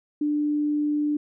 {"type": "tone", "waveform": "sine", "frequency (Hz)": 296.5, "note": "D4", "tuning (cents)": 17, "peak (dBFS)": -21, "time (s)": [0.21, 1.17], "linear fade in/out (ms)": 5, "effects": []}